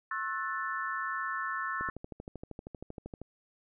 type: chord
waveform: sine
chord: F# minor seventh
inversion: second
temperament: equal with one note detuned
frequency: 1082.2 / 1318.5 / 1480 / 1760 Hz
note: C#6 / E6 / F#6 / A6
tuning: -42 / 0 / 0 / 0 cents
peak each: -37 / -37 / -40 / -37 dBFS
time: 0.11-1.9 s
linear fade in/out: 2 ms
type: click train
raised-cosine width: 2 ms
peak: -28 dBFS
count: 19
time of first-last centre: 1.81-3.216 s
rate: 12.8 Hz
effects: none